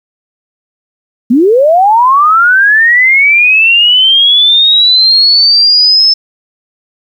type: linear sweep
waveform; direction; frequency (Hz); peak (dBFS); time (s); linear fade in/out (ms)
sine; up; 220 to 5274; -3; 1.3-6.14; 10
effects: 7-bit